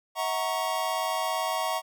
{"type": "chord", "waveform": "square", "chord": "F# dominant seventh", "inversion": "third", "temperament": "equal with one note detuned", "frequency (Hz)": [642.3, 740, 932.3, 1108.7], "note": ["E5", "F#5", "A#5", "C#6"], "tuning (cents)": [-45, 0, 0, 0], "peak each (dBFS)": -33, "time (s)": [0.15, 1.82], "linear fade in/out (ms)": 50, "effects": []}